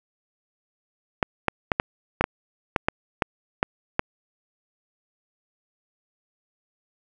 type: clicks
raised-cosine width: 0.5 ms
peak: -4 dBFS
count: 11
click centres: 1.228 / 1.483 / 1.718 / 1.799 / 2.21 / 2.241 / 2.762 / 2.885 / 3.222 / 3.629 / 3.994 s
effects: none